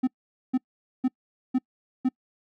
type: tone bursts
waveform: triangle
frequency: 256.9 Hz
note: C4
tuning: 32 cents flat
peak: -17 dBFS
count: 5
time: 0.03-2.09 s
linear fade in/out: 10 ms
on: 44 ms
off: 460 ms
effects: noise-tail reverb RT60 0.1 s tail -26 dB re dry